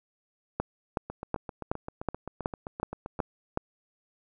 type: two click trains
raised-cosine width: 1 ms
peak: -22 / -13 dBFS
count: 17 / 9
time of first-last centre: 1.1-3.192 / 0.6-3.574 s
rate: 7.65 / 2.69 Hz
effects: none